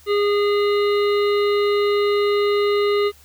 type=harmonic tone; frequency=410 Hz; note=G#4; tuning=22 cents flat; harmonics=1 / 3 / 5 / 7 / 9 / 10; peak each=-16 / -26 / -30 / -33 / -35 / -36 dBFS; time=0.06-3.12 s; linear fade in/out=50 ms; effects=added 74 Hz sine -51 dBFS peak until 3.24 s + white hiss -51 dBFS RMS until 3.24 s